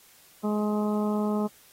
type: harmonic tone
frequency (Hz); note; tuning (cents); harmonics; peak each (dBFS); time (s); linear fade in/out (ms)
210.1; G#3; +20; 1 / 2 / 3 / 4 / 5 / 6; -25 / -31 / -35 / -37 / -39 / -41; 0.43-1.48; 20
effects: white hiss -56 dBFS RMS until 1.72 s + AAC 48 kbps